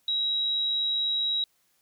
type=tone; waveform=sine; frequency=3852 Hz; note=B7; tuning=44 cents flat; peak=-24 dBFS; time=0.08-1.44 s; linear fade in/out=2 ms; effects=white hiss -69 dBFS RMS until 1.81 s